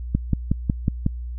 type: click train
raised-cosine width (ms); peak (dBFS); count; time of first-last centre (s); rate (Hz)
5; -6; 6; 0.15-1.064; 5.47
effects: added 60 Hz sine -28 dBFS peak until 1.38 s